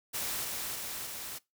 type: noise with echo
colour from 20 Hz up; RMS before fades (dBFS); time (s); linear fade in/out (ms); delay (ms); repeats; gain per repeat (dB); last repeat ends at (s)
white; -35; 0.13-0.46; 20; 310; 3; -2; 1.39
effects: noise-tail reverb RT60 0.2 s tail -21 dB re dry